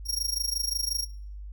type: tone with amplitude modulation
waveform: sawtooth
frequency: 5588 Hz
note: F8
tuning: in tune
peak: -21 dBFS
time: 0.05-1.07 s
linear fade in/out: 50 ms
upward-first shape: sine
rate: 25.6 Hz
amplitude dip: 90%
effects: noise-tail reverb RT60 0.6 s tail -23 dB re dry + added 50 Hz sine -37 dBFS peak until 1.52 s